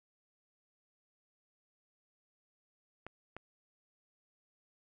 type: clicks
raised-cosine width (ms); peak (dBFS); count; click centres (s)
0.5; -29; 2; 3.066 / 3.366
effects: none